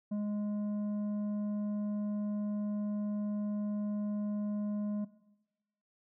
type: tone with tanh clipping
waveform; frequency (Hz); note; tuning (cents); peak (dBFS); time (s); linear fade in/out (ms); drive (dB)
sine; 207.7; G#3; 0; -33; 0.11-5.05; 10; 7
effects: noise-tail reverb RT60 1.0 s tail -18 dB re dry